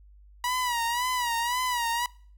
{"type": "tone with vibrato", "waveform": "sawtooth", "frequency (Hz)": 968, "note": "B5", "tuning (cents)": -35, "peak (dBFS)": -22, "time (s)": [0.44, 2.06], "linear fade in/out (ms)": 2, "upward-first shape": "sine", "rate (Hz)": 1.9, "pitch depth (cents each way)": 81, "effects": ["noise-tail reverb RT60 0.5 s tail -24 dB re dry", "added 50 Hz sine -50 dBFS peak until 2.37 s"]}